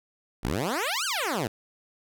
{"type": "exponential two-way sweep", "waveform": "10% pulse", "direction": "up then down", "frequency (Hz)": [47.93, 1623, 98.4], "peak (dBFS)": -18, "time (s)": [0.43, 1.48], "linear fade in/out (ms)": 10, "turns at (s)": 1.05, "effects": []}